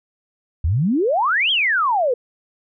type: exponential two-way sweep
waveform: sine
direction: up then down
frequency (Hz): 70.9 to 3333 to 465.7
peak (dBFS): -15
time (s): 0.64-2.14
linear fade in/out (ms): 5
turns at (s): 1.51
effects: none